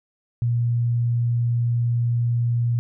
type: tone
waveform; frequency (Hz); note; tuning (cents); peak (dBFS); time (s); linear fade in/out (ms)
sine; 118.9; A#2; +35; -18; 0.42-2.79; 0
effects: none